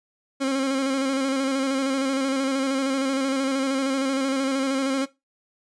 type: tone with vibrato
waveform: 30% pulse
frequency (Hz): 269.2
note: C4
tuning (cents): +49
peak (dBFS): -19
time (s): 0.4-5.06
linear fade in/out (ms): 20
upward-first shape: square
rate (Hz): 13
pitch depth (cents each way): 31
effects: noise-tail reverb RT60 0.2 s tail -17 dB re dry + resampled to 22050 Hz